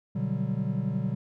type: chord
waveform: triangle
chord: G major seventh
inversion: first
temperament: equal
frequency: 123.47 / 146.83 / 185 / 196 Hz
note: B2 / D3 / F#3 / G3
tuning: 0 / 0 / 0 / 0 cents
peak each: -30 dBFS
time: 0.15-1.15 s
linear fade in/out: 10 ms
effects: none